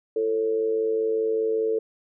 sine tone with amplitude modulation, 443.9 Hz, A4, 15 cents sharp, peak -18 dBFS, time 0.16-1.79 s, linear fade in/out 5 ms, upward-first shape sine, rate 105 Hz, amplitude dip 65%, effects none

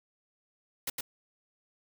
white noise with echo, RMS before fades -33 dBFS, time 0.87-0.9 s, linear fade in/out 5 ms, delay 110 ms, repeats 1, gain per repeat -2 dB, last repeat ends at 1.01 s, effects none

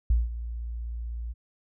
sine tone with ADSR envelope, 58 Hz, A#1, 8 cents flat, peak -17 dBFS, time 0.1-1.34 s, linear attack 4 ms, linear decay 180 ms, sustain -14 dB, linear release 30 ms, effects none

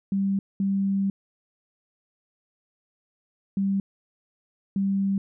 sine tone bursts at uneven times, 196 Hz, G3, in tune, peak -21 dBFS, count 4, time 0.12-0.39 / 0.6-1.1 / 3.57-3.8 / 4.76-5.18 s, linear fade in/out 2 ms, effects none

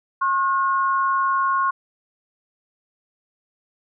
sine tone pair together, 1080 / 1440.8 Hz, C#6 / F#6, -45 / -46 cents, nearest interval perfect fourth, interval 499 cents, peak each -18 / -25 dBFS, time 0.21-1.71 s, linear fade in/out 10 ms, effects none

